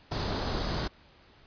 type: noise with comb filter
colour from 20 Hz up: pink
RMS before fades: -31 dBFS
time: 0.11-0.88 s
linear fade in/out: 10 ms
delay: 0.2 ms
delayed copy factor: +0.5
effects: pink hiss -58 dBFS RMS until 1.46 s + resampled to 11025 Hz